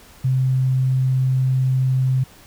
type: tone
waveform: sine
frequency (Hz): 130.3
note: C3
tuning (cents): -7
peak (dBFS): -15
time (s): 0.24-2.24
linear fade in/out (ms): 10
effects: pink hiss -47 dBFS RMS until 2.46 s